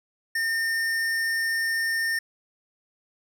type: tone with hard clipping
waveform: sine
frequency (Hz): 1816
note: A#6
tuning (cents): -46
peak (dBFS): -25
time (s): 0.35-2.19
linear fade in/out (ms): 5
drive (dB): 14
effects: none